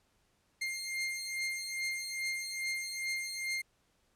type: beating tone pair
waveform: sawtooth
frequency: 2113 / 2115.4 Hz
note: C7 / C7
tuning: +16 / +18 cents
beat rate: 2.4 Hz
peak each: -33 / -36 dBFS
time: 0.61-3.62 s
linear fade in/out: 10 ms
effects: pink hiss -73 dBFS RMS until 4.15 s + low-pass 11000 Hz 12 dB/octave